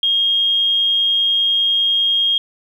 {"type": "tone", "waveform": "sine", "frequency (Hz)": 3245, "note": "G#7", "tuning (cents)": -41, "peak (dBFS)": -13, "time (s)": [0.03, 2.38], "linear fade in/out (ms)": 2, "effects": ["8-bit"]}